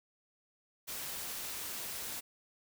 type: noise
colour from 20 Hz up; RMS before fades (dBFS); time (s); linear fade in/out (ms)
white; -41; 0.87-2.21; 20
effects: none